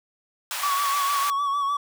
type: high-pass noise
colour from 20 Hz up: pink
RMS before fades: -30 dBFS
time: 0.51-1.3 s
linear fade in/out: 0 ms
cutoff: 880 Hz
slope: 24 dB/octave
type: tone with vibrato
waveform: triangle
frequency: 1129 Hz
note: C#6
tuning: 31 cents sharp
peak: -20 dBFS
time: 0.63-1.77 s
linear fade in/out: 5 ms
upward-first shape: sine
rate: 6.6 Hz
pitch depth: 43 cents each way
effects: none